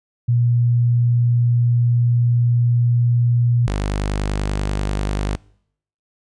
sine / sawtooth tone pair in turn, 119.9 / 50.28 Hz, A#2 / G1, +49 / +45 cents, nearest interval octave + minor third, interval 1504 cents, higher first, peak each -13 / -15 dBFS, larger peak first, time 0.28-3.67 / 3.67-5.36 s, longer first, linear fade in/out 10 ms, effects noise-tail reverb RT60 0.7 s tail -24 dB re dry + resampled to 22050 Hz

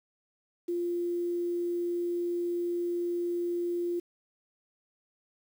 sine tone, 347.7 Hz, F4, 8 cents flat, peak -28 dBFS, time 0.68-4 s, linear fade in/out 10 ms, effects 9-bit

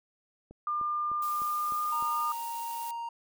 click train, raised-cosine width 2 ms, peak -35 dBFS, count 6, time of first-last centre 0.51-2.025 s, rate 3.3 Hz
sine tone with pitch glide, 1200 to 1213.9 Hz, D6 to D#6, +37 to -43 cents, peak -28 dBFS, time 0.67-2.32 s, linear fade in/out 2 ms, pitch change +20 cents, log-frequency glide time 1.24-1.95 s
blue noise, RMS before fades -44 dBFS, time 1.22-2.91 s, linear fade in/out 2 ms
triangle tone, 932.3 Hz, A#5, in tune, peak -32 dBFS, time 1.92-3.09 s, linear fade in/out 5 ms
effects none

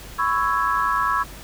sine chord, C# minor seventh, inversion third, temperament equal with one note detuned, 998.7 / 1108.7 / 1318.5 / 1661.2 Hz, B5 / C#6 / E6 / G#6, +19 / 0 / 0 / 0 cents, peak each -25 / -22 / -24 / -26 dBFS, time 0.18-1.24 s, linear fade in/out 20 ms, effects added 50 Hz sine -41 dBFS peak until 1.43 s + pink hiss -41 dBFS RMS until 1.43 s

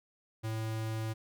square tone, 110.8 Hz, A2, 13 cents sharp, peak -34 dBFS, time 0.43-1.14 s, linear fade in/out 20 ms, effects none

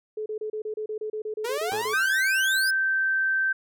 sine tone bursts, 430 Hz, A4, 40 cents flat, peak -28 dBFS, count 15, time 0.17-1.94 s, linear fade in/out 5 ms, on 90 ms, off 30 ms
sawtooth exponential sweep, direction up, 452.3 to 5274 Hz, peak -24 dBFS, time 1.44-2.71 s, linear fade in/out 10 ms
5% pulse tone with exponential decay, 112.6 Hz, A2, 40 cents sharp, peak -23 dBFS, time 1.72-2.32 s, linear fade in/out 0 ms, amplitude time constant 130 ms
sine tone, 1555 Hz, G6, 14 cents flat, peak -21 dBFS, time 1.93-3.53 s, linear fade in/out 10 ms
effects none

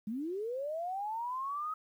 sine linear sweep, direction up, 200.9 to 1276 Hz, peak -34 dBFS, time 0.07-1.74 s, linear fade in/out 5 ms, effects 11-bit

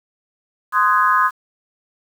sine chord, Ab dominant seventh, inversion first, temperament just, 1038.3 / 1245.9 / 1495.1 / 1661.2 Hz, C6 / Eb6 / Gb6 / Ab6, -14 / +2 / +18 / 0 cents, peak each -16 / -16 / -22 / -21 dBFS, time 0.72-1.31 s, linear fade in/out 50 ms, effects 7-bit

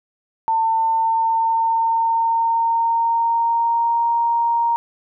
sine tone with pitch glide, 898 to 933.4 Hz, A5 to A#5, +35 to +2 cents, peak -15 dBFS, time 0.48-4.76 s, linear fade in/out 0 ms, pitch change +67 cents, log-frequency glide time 0.7-4.09 s, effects none

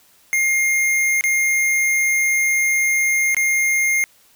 square tone with dropouts, 2124 Hz, C7, 25 cents sharp, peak -16 dBFS, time 0.33-4.04 s, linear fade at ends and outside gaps 0 ms, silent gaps 1.21-1.239 / 3.346-3.367 s, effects white hiss -54 dBFS RMS until 4.35 s

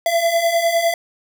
square beating tone pair, 667 / 676.9 Hz, E5 / E5, +20 / +46 cents, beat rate 9.9 Hz, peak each -22 / -17 dBFS, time 0.06-0.94 s, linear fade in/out 2 ms, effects none

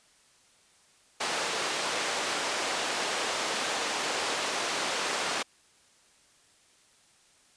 pink band-pass noise, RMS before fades -31 dBFS, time 1.2-5.43 s, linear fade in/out 10 ms, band 480 to 7200 Hz, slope 12 dB/octave, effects white hiss -62 dBFS RMS until 7.56 s + resampled to 22050 Hz

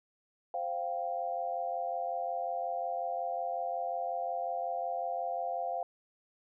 sine chord, C suspended fourth, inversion none, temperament equal, 523.3 / 698.5 / 784 Hz, C5 / F5 / G5, 0 / 0 / 0 cents, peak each -39 / -34 / -38 dBFS, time 0.54-5.83 s, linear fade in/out 2 ms, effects none

